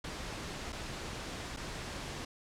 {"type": "noise with dropouts", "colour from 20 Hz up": "pink", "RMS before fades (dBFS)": -41, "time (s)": [0.04, 2.25], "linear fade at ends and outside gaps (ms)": 5, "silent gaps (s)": [[0.723, 0.727], [1.565, 1.57]], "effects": ["low-pass 7000 Hz 12 dB/octave"]}